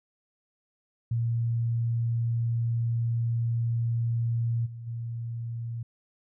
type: tone with level steps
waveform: sine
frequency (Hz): 116.54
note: A#2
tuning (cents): 0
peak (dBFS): -24 / -37 / -31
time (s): 1.11-5.83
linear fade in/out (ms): 5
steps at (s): 4.65 / 4.86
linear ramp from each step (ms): 20
effects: none